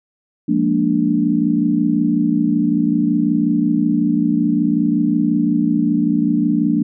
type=chord; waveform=sine; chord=Bb dominant seventh; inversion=second; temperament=equal; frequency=174.61 / 207.7 / 233.1 / 293.7 Hz; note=F3 / Ab3 / Bb3 / D4; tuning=0 / 0 / 0 / 0 cents; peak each=-21 / -21 / -18 / -17 dBFS; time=0.48-6.83 s; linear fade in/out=10 ms; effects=none